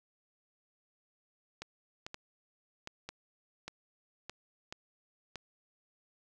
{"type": "clicks", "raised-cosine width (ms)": 0.2, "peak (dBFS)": -24, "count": 9, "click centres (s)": [1.62, 2.065, 2.144, 2.874, 3.09, 3.68, 4.296, 4.725, 5.357], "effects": []}